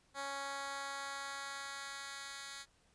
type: tone with high-pass filter sweep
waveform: 10% pulse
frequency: 277.2 Hz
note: C#4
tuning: in tune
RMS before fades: -44 dBFS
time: 0.14-2.66 s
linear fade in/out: 50 ms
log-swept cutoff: 610 to 2400 Hz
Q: 0.8
effects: pink hiss -71 dBFS RMS until 2.94 s + resampled to 22050 Hz